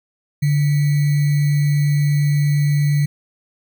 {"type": "tone with sample-and-hold", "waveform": "sine", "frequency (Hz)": 145.7, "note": "D3", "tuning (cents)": -13, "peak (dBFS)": -13, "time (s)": [0.42, 3.06], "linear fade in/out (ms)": 10, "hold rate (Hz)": 2100, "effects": []}